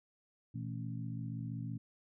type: harmonic tone with a mistuned harmonic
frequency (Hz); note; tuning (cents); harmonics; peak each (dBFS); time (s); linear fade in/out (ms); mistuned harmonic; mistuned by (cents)
55.2; A1; +6; 2 / 3 / 4 / 5; -40 / -44 / -46 / -48; 0.54-1.78; 10; 2; +140
effects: none